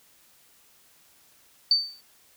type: tone with exponential decay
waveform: sine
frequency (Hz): 4570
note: D8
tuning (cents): -48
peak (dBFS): -14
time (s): 1.71-2.01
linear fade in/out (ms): 2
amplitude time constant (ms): 64
effects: white hiss -59 dBFS RMS until 2.36 s